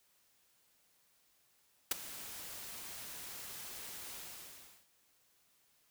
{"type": "noise with ADSR envelope", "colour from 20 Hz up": "white", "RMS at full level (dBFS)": -29, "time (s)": [1.91, 4.87], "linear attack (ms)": 5, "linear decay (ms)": 14, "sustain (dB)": -18, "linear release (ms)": 720, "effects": ["white hiss -72 dBFS RMS until 5.9 s"]}